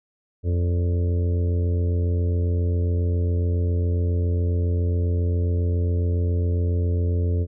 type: harmonic tone with a mistuned harmonic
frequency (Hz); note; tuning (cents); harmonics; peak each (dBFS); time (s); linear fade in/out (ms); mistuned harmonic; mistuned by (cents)
87.31; F2; 0; 1 / 2 / 3 / 4 / 5 / 6 / 7; -19 / -35 / -34 / -37 / -33 / -43 / -43; 0.43-7.47; 50; 7; -64
effects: none